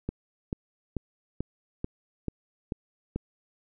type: click train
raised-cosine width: 3 ms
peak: -17 dBFS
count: 8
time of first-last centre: 0.09-3.16 s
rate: 2.28 Hz
effects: none